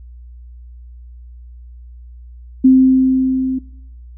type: tone with level ramp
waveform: sine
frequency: 260.9 Hz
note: C4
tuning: 5 cents flat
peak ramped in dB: -4 to -16 dBFS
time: 2.64-3.59 s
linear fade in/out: 10 ms
effects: noise-tail reverb RT60 0.7 s tail -20 dB re dry + added 60 Hz sine -34 dBFS peak until 4.17 s